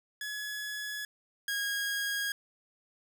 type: tone pair in turn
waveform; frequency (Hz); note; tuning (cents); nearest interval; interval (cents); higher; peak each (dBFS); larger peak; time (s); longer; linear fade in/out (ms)
sawtooth; 1694 / 1638.2; G#6 / G#6; +34 / -24; minor second; 58; first; -32 / -27; second; 0.21-1.05 / 1.48-2.32; neither; 2
effects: none